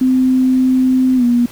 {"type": "tone with pitch glide", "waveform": "sine", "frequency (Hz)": [257.9, 240.6], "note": ["C4", "B3"], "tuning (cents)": [-25, -45], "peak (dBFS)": -9, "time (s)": [0.01, 1.46], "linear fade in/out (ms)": 5, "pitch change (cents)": -120, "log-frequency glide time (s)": [1.16, 1.24], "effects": ["pink hiss -38 dBFS RMS until 1.51 s"]}